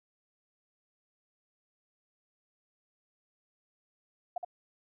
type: tone with echo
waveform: sine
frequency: 710 Hz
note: F5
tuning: 28 cents sharp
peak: -30 dBFS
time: 4.36-4.38 s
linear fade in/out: 5 ms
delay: 68 ms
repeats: 1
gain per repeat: -4 dB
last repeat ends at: 4.448 s
effects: none